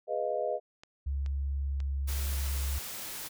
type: chord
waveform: sine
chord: F half-diminished seventh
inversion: first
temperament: equal with one note detuned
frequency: 417.2 / 493.9 / 622.3 / 698.5 Hz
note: Ab4 / Cb5 / Eb5 / F5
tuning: +8 / 0 / 0 / 0 cents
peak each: -37 / -34 / -32 / -36 dBFS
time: 0.07-0.6 s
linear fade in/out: 50 ms
type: clicks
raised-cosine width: 0.2 ms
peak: -31 dBFS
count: 4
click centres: 0.835 / 1.262 / 1.803 / 2.214 s
type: tone with pitch glide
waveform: sine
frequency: 69.3 to 68.86 Hz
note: C#2 to C#2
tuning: 0 to -11 cents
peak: -29 dBFS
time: 1.06-2.79 s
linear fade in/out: 10 ms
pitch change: -11 cents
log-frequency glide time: 1.64-1.8 s
type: noise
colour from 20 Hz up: white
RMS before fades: -40 dBFS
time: 2.07-3.29 s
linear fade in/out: 20 ms
effects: none